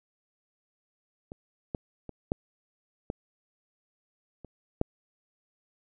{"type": "clicks", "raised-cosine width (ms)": 2, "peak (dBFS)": [-27, -18, -26, -13, -18, -30, -11], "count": 7, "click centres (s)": [1.319, 1.748, 2.093, 2.319, 3.101, 4.447, 4.814], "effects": []}